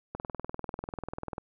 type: click train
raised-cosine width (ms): 1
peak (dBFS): -21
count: 26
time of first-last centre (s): 0.15-1.382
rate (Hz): 20.3
effects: none